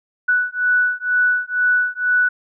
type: beating tone pair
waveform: sine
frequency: 1480 / 1482.1 Hz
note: F#6 / F#6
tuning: 0 / +2 cents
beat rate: 2.1 Hz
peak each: -18 dBFS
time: 0.28-2.29 s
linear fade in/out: 10 ms
effects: none